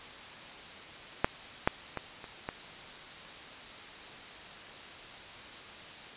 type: clicks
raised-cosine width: 0.5 ms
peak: -8 / -8 / -19 / -28 / -19 dBFS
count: 5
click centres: 1.245 / 1.675 / 1.973 / 2.242 / 2.489 s
effects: white hiss -46 dBFS RMS until 6.16 s + resampled to 8000 Hz